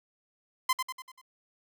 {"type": "tone with echo", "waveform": "sawtooth", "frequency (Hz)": 1032, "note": "C6", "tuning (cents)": -24, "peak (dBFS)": -19, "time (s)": [0.69, 0.73], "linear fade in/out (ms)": 5, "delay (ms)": 97, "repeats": 5, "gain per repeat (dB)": -6, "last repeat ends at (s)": 1.215, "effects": []}